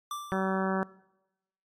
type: tone with exponential decay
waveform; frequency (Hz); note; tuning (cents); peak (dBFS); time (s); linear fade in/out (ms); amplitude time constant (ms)
square; 1174.7; D6; 0; -32; 0.11-0.71; 2; 130
type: harmonic tone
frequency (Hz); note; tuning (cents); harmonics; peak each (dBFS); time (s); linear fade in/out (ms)
190.6; G3; -48; 1 / 2 / 3 / 4 / 5 / 6 / 7 / 8 / 9; -30 / -33 / -35 / -36 / -37 / -38 / -38 / -39 / -40; 0.32-0.83; 0
effects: noise-tail reverb RT60 0.9 s tail -21 dB re dry + MP3 64 kbps